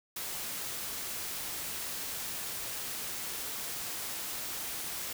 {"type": "noise", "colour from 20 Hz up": "white", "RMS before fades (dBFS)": -38, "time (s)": [0.16, 5.13], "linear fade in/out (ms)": 5, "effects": []}